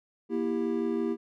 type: chord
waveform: triangle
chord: E diminished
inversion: second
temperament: just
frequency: 237.3 / 329.6 / 395.6 Hz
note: Bb3 / E4 / G4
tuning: +31 / 0 / +16 cents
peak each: -29 dBFS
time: 0.29-1.17 s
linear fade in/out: 50 ms
effects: none